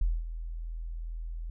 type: tone with ADSR envelope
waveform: sine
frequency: 41.2 Hz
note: E1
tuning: in tune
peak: -22 dBFS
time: 0.01-1.5 s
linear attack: 5 ms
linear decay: 220 ms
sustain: -12 dB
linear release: 4 ms
effects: none